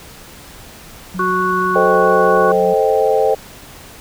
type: tone with vibrato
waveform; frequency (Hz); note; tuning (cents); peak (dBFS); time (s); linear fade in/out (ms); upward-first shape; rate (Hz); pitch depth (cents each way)
sine; 183; F#3; -19; -23; 1.14-2.74; 10; sine; 4.3; 10
type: harmonic tone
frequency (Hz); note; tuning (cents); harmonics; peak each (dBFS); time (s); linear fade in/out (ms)
369; F#4; -5; 1 / 3 / 4; -20 / -16 / -21; 1.19-2.52; 5
type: chord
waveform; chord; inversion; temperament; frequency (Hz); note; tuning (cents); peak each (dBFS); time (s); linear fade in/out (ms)
sine; A half-diminished seventh; none; equal; 440 / 523.3 / 622.3 / 784; A4 / C5 / Eb5 / G5; 0 / 0 / 0 / 0; -15 / -16 / -19 / -18; 1.75-3.35; 10
effects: pink hiss -38 dBFS RMS until 4 s